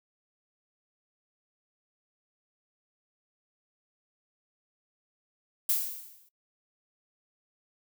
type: noise with exponential decay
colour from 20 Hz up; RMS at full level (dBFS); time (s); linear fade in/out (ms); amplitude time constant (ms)
violet; -24; 5.69-6.29; 5; 130
effects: noise-tail reverb RT60 0.1 s tail -20 dB re dry